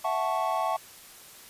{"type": "chord", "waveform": "triangle", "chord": "F# minor seventh", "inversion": "third", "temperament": "equal with one note detuned", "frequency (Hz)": [659.3, 740, 874.9, 1108.7], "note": ["E5", "F#5", "A5", "C#6"], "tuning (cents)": [0, 0, -10, 0], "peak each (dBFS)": -29, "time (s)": [0.04, 0.77], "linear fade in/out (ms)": 10, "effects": ["white hiss -49 dBFS RMS until 1.49 s", "resampled to 32000 Hz"]}